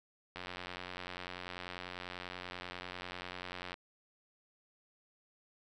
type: click train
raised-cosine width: 0.3 ms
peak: -26 dBFS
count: 306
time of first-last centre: 0.36-3.741 s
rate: 90.2 Hz
effects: none